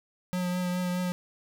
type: tone with vibrato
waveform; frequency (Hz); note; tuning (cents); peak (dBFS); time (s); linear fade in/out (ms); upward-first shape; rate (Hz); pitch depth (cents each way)
square; 180; F#3; -47; -28; 0.33-1.12; 0; triangle; 4.8; 20
effects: none